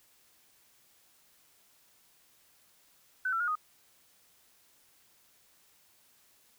sine tone with pitch steps, 1513 / 1348 / 1429 / 1243 Hz, F#6 / E6 / F6 / D#6, +38 / +38 / +39 / -2 cents, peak -28 dBFS, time 3.25-3.554 s, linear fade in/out 5 ms, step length 76 ms, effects white hiss -65 dBFS RMS until 6.58 s

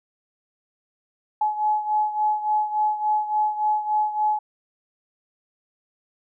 sine beating tone pair, 849 / 852.5 Hz, G#5 / G#5, +38 / +45 cents, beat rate 3.5 Hz, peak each -21 / -26 dBFS, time 1.41-4.39 s, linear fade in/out 5 ms, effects none

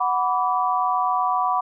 sine chord, B minor, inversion second, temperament equal with one note detuned, 740 / 987.8 / 1155.8 Hz, F#5 / B5 / D6, 0 / 0 / -28 cents, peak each -23 dBFS, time 0-1.61 s, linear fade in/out 10 ms, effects none

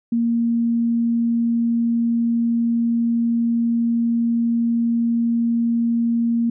sine tone, 233.1 Hz, A#3, in tune, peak -16 dBFS, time 0.12-6.5 s, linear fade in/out 5 ms, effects none

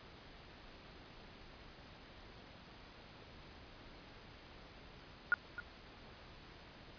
sine tone with echo, 1430 Hz, F6, 41 cents sharp, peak -26 dBFS, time 5.32-5.34 s, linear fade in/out 0 ms, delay 260 ms, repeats 1, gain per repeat -14 dB, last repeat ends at 5.6 s, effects pink hiss -56 dBFS RMS until 6.98 s + resampled to 11025 Hz

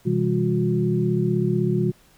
sine tone cluster, 126.9 / 162.6 / 199 / 360.5 Hz, B2 / E3 / G3 / F#4, +47 / -23 / +26 / -45 cents, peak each -24 dBFS, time 0.05-1.92 s, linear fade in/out 20 ms, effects pink hiss -56 dBFS RMS until 2.17 s

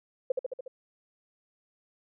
sine tone with echo, 516 Hz, C5, 24 cents flat, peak -22 dBFS, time 0.3-0.32 s, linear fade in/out 5 ms, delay 72 ms, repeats 5, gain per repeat -3 dB, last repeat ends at 0.68 s, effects none

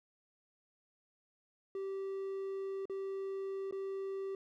triangle tone with dropouts, 388.5 Hz, G4, 16 cents flat, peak -35 dBFS, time 1.75-4.35 s, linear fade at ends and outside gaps 2 ms, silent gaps 2.855-2.897 / 3.711-3.724 s, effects none

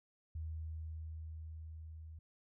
sine tone with level ramp, 79.5 Hz, D#2, 38 cents sharp, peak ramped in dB -39 to -48 dBFS, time 0.35-2.19 s, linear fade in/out 5 ms, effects none

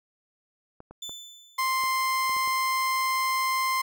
clicks, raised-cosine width 1 ms, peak -30 dBFS, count 7, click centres 0.804 / 0.91 / 1.094 / 1.837 / 2.295 / 2.366 / 2.476 s
30% pulse tone with exponential decay, 3520 Hz, A7, in tune, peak -31 dBFS, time 1.02-1.99 s, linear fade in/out 5 ms, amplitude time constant 210 ms
30% pulse tone, 1046.5 Hz, C6, in tune, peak -21 dBFS, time 1.58-3.82 s, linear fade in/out 10 ms
effects none

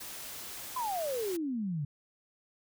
white noise, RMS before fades -43 dBFS, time 0-1.37 s, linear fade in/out 10 ms
sine exponential sweep, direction down, 1046.5 to 137.9 Hz, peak -31 dBFS, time 0.76-1.85 s, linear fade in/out 5 ms
effects none

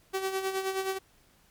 sawtooth tone with tremolo, 382.9 Hz, G4, 41 cents flat, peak -23 dBFS, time 0.13-0.99 s, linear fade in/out 20 ms, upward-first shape sine, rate 9.5 Hz, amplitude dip 60%, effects pink hiss -63 dBFS RMS until 1.5 s + MP3 96 kbps

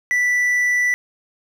triangle tone with hard clipping, 1971 Hz, B6, 4 cents flat, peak -16 dBFS, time 0.11-0.94 s, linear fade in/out 0 ms, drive 6 dB, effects none

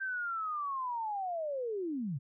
sine linear sweep, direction down, 1577 to 121.5 Hz, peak -33 dBFS, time 0-2.19 s, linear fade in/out 20 ms, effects none

